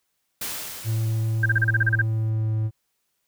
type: noise with exponential decay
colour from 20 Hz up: white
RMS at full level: -29 dBFS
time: 0.41-2.3 s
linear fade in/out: 5 ms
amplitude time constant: 410 ms
type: tone with pitch glide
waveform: triangle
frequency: 111.5 to 109.39 Hz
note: A2 to A2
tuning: +23 to -10 cents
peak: -19 dBFS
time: 0.84-2.71 s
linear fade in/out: 50 ms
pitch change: -33 cents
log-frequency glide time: 1.89-2.55 s
type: tone bursts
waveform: sine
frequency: 1584 Hz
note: G6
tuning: 18 cents sharp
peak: -17 dBFS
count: 10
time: 1.43-2.017 s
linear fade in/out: 5 ms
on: 29 ms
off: 33 ms
effects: white hiss -74 dBFS RMS until 3.27 s